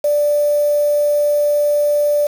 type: tone with quantisation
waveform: sine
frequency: 587.3 Hz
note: D5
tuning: in tune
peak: -12 dBFS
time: 0.04-2.27 s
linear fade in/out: 5 ms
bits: 5
effects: none